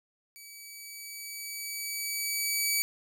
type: tone with level ramp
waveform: 10% pulse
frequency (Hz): 2285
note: D7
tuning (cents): -48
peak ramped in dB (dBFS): -38 to -16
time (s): 0.36-2.82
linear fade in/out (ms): 0
effects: none